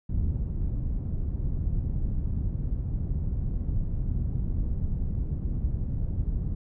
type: low-pass noise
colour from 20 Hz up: pink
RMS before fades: -28 dBFS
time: 0.09-6.55 s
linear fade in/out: 5 ms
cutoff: 130 Hz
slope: 12 dB/octave
effects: none